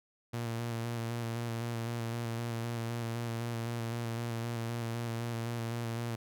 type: tone with vibrato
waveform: sawtooth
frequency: 116.54 Hz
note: A#2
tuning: in tune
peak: -30 dBFS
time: 0.33-6.16 s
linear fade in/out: 10 ms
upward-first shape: square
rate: 3.9 Hz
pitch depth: 23 cents each way
effects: none